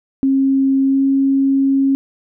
sine tone with pitch glide, 269.8 to 272 Hz, C#4 to C#4, -47 to -33 cents, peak -11 dBFS, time 0.23-1.95 s, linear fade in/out 0 ms, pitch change +14 cents, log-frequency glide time 0.83-1.04 s, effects none

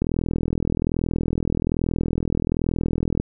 click train, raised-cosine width 3 ms, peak -9 dBFS, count 132, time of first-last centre 0.02-3.2 s, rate 41.2 Hz, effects none

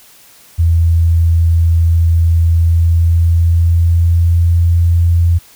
sine tone with pitch glide, 83.3 to 85.15 Hz, E2 to F2, +19 to -43 cents, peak -7 dBFS, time 0.58-5.39 s, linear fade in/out 20 ms, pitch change +38 cents, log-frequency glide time 2.49-4.58 s, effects white hiss -43 dBFS RMS until 5.55 s

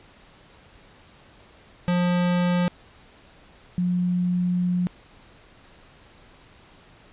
square / sine tone pair in turn, 177.1 / 178.64 Hz, F3 / F3, +24 / +39 cents, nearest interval unison, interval 15 cents, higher second, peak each -20 dBFS, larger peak neither, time 1.88-2.68 / 3.78-4.87 s, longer second, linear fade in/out 0 ms, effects pink hiss -52 dBFS RMS until 7.12 s + resampled to 8000 Hz

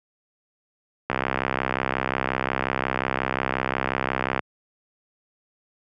click train, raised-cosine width 0.5 ms, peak -7 dBFS, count 217, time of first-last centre 1.1-4.393 s, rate 65.6 Hz, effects high-pass 100 Hz 12 dB/octave

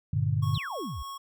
sine chord, G minor, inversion none, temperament just, 98 / 117.6 / 147 Hz, G2 / Bb2 / D3, 0 / +16 / +2 cents, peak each -28 dBFS, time 0.13-0.58 s, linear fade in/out 5 ms
square tone with tremolo, 1100 Hz, C#6, 14 cents flat, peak -37 dBFS, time 0.42-1.18 s, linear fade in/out 10 ms, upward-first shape sine, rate 3.3 Hz, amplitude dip 40%
sine exponential sweep, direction down, 4443 to 52.5 Hz, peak -33 dBFS, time 0.54-1.03 s, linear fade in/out 10 ms
effects none

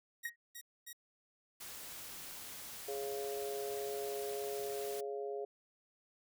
5% pulse tone bursts, 1896 Hz, A#6, 29 cents sharp, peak -36 dBFS, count 3, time 0.23-0.931 s, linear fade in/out 10 ms, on 67 ms, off 250 ms
sine tone with exponential decay, 1880 Hz, A#6, 14 cents sharp, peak -33 dBFS, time 0.25-0.36 s, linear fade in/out 5 ms, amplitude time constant 23 ms
white noise, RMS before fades -48 dBFS, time 1.6-5.01 s, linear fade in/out 10 ms
harmonic tone, 138.59 Hz, C#3, in tune, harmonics 3 / 4 / 5, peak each -39 / -46 / -46 dBFS, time 2.88-5.45 s, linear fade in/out 5 ms
effects none

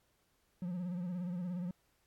triangle tone with vibrato, 178.1 Hz, F3, 34 cents sharp, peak -34 dBFS, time 0.62-1.71 s, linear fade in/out 2 ms, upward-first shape sine, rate 17 Hz, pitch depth 71 cents each way, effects pink hiss -75 dBFS RMS until 2.06 s + AAC 64 kbps

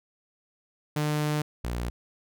sawtooth tone pair in turn, 150.3 / 59.65 Hz, D3 / A#1, +40 / +41 cents, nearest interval octave + major third, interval 1599 cents, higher first, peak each -21 / -25 dBFS, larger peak first, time 0.96-1.42 / 1.64-1.9 s, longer first, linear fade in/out 5 ms, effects none

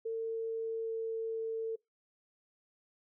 sine tone with pitch glide, 451.5 to 448.6 Hz, A4 to A4, +45 to +34 cents, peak -33 dBFS, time 0.05-1.76 s, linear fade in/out 10 ms, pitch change -11 cents, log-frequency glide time 0.41-1.64 s, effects noise-tail reverb RT60 0.2 s tail -24 dB re dry

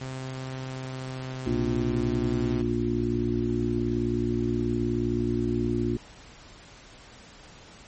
sawtooth tone with pitch glide, 130.81 to 128.34 Hz, C3 to C3, 0 to -33 cents, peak -29 dBFS, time 0.01-2.62 s, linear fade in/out 5 ms, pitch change -33 cents, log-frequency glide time 0.64-2.41 s
harmonic tone, 59 Hz, A#1, 22 cents sharp, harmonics 1 / 2 / 4 / 5 / 6, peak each -34 / -30 / -29 / -30 / -29 dBFS, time 1.46-5.97 s, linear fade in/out 5 ms
effects pink hiss -49 dBFS RMS until 7.87 s + MP3 32 kbps

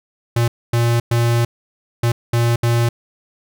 square tone bursts at uneven times, 117.9 Hz, A#2, 20 cents sharp, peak -14 dBFS, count 6, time 0.36-0.48 / 0.73-1 / 1.11-1.45 / 2.03-2.12 / 2.33-2.56 / 2.63-2.89 s, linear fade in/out 5 ms, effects none

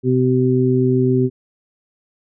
harmonic tone, 127.7 Hz, C3, 42 cents flat, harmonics 1 / 2 / 3, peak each -17 / -17 / -17 dBFS, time 0.03-1.3 s, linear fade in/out 50 ms, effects none

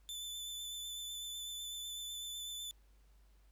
sawtooth tone with vibrato, 3514 Hz, A7, 3 cents flat, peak -39 dBFS, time 0.09-2.71 s, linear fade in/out 0 ms, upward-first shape sine, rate 8 Hz, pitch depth 18 cents each way, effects added 50 Hz sine -62 dBFS peak until 3.51 s + pink hiss -75 dBFS RMS until 3.51 s

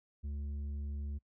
triangle tone with tanh clipping, 72 Hz, D2, 34 cents flat, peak -38 dBFS, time 0.23-1.19 s, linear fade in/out 20 ms, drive 11 dB, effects noise-tail reverb RT60 0.1 s tail -25 dB re dry

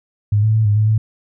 sine tone with pitch steps, 103.9 / 109 / 110.2 / 103.7 / 107.4 / 109.3 Hz, G#2 / A2 / A2 / G#2 / A2 / A2, +1 / -16 / +3 / -2 / -41 / -11 cents, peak -11 dBFS, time 0.32-0.98 s, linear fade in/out 5 ms, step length 110 ms, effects none

